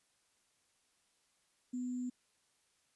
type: tone with sample-and-hold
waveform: sine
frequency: 249 Hz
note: B3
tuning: 14 cents sharp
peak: -36 dBFS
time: 1.73-2.1 s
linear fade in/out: 10 ms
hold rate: 7350 Hz
effects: white hiss -75 dBFS RMS until 2.95 s + resampled to 24000 Hz